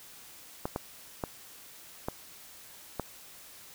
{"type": "clicks", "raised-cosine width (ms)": 1, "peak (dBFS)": -17, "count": 5, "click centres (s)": [0.655, 0.761, 1.238, 2.085, 2.997], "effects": ["white hiss -51 dBFS RMS until 3.74 s"]}